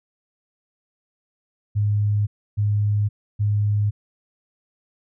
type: tone bursts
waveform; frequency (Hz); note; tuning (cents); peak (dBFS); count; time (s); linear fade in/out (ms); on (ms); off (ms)
sine; 103.83; G#2; 0; -17; 3; 1.75-3.91; 20; 520; 300
effects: none